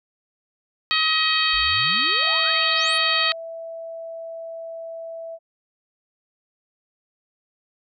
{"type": "harmonic tone", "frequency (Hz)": 633, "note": "D#5", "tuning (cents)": 30, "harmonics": [2, 3, 4, 5, 6, 7], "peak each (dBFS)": [-25, -25, -25, -25, -25, -25], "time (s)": [0.91, 3.32], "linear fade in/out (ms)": 0}
{"type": "exponential sweep", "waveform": "sine", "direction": "up", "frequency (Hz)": [41.05, 10800], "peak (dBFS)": -34, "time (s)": [1.53, 2.98], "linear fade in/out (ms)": 10}
{"type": "tone", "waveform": "sine", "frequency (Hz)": 659.3, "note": "E5", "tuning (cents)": 0, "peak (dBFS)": -31, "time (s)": [2.2, 5.39], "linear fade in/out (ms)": 50}
{"effects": []}